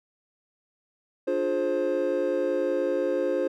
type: chord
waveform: triangle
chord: D half-diminished seventh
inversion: none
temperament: just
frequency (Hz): 293.7 / 352.4 / 422.9 / 528.6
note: D4 / F4 / Ab4 / C5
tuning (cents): 0 / +16 / +31 / +18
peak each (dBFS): -30 / -27 / -30 / -24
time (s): 1.27-3.48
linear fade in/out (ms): 10
effects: none